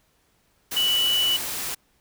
sine tone in noise, 2960 Hz, F#7, in tune, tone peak -19 dBFS, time 0.76-1.37 s, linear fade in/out 10 ms, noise white, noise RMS -30 dBFS, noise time 0.71-1.75 s, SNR +8 dB, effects pink hiss -65 dBFS RMS until 2 s

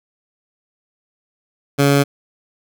15% pulse tone, 141 Hz, C#3, 30 cents sharp, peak -5 dBFS, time 1.78-2.04 s, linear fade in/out 20 ms, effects none

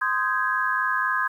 sine chord, Ab major seventh, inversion first, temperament just, 1038.3 / 1245.9 / 1557.4 / 1661.2 Hz, C6 / Eb6 / G6 / Ab6, -14 / +2 / -12 / 0 cents, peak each -26 / -28 / -29 / -25 dBFS, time 0.01-1.28 s, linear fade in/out 10 ms, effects 9-bit

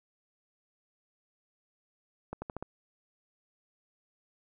accelerating click train, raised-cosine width 1 ms, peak -23 dBFS, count 5, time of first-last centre 2.33-2.626 s, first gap 90 ms, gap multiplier 0.87, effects none

